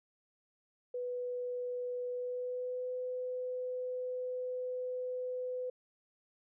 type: tone with pitch glide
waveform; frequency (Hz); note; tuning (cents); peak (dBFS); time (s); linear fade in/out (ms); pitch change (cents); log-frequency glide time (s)
sine; 493.9 to 503.4; B4 to B4; 0 to +33; -35; 0.94-5.7; 5; +33; 2.11-2.92
effects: none